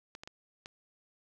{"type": "clicks", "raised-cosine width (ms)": 0.2, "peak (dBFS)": -27, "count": 4, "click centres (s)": [0.151, 0.235, 0.275, 0.659], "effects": []}